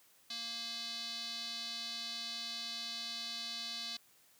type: tone with band-pass filter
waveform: square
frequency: 232.4 Hz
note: A#3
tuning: 5 cents flat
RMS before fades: -42 dBFS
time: 0.3-3.97 s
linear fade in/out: 5 ms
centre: 4200 Hz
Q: 4.9
effects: white hiss -66 dBFS RMS until 4.39 s + high-pass 80 Hz 12 dB/octave